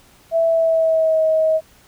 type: tone with pitch glide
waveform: sine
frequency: 660 to 634.6 Hz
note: E5 to D#5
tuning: +2 to +34 cents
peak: -13 dBFS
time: 0.31-1.61 s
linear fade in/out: 50 ms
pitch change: -68 cents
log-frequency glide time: 0.47-1.23 s
effects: pink hiss -51 dBFS RMS until 1.87 s